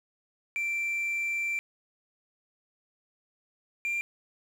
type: tone pair in turn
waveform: sine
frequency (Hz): 2349 / 2378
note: D7 / D7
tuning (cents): 0 / +21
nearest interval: unison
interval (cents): 21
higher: second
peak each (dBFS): -25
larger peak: neither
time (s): 0.56-1.59 / 3.85-4.01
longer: first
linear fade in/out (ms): 0
effects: tanh soft clip ceiling -27 dBFS + 9-bit